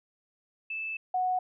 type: tone pair in turn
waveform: sine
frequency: 2630 / 736.7 Hz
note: E7 / F#5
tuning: -5 / -8 cents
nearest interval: octave + minor seventh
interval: 2203 cents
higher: first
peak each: -32 / -25 dBFS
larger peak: second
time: 0.7-0.97 / 1.14-1.39 s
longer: first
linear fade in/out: 5 ms
effects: none